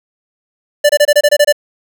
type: tone bursts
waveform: square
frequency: 587.3 Hz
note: D5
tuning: in tune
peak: -6 dBFS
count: 9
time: 0.84-1.526 s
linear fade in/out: 10 ms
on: 54 ms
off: 25 ms
effects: none